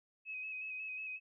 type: tone with vibrato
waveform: sine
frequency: 2548 Hz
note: D#7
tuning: 41 cents sharp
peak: -40 dBFS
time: 0.25-1.2 s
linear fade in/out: 50 ms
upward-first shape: square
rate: 5.5 Hz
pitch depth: 23 cents each way
effects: none